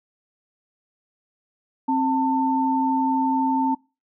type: tone pair together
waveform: sine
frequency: 264.9 / 894 Hz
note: C4 / A5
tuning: +22 / +27 cents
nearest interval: octave + major sixth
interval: 2105 cents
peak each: -21 dBFS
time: 1.88-3.75 s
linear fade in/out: 10 ms
effects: noise-tail reverb RT60 0.3 s tail -24 dB re dry